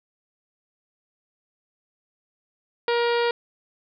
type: harmonic tone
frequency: 473.3 Hz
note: A#4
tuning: 26 cents sharp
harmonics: 1 / 2 / 3 / 4 / 5 / 6 / 7 / 8 / 9 / 10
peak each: -21 / -27 / -31 / -33 / -35 / -37 / -38 / -39 / -40 / -41 dBFS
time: 2.88-3.31 s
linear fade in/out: 2 ms
effects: none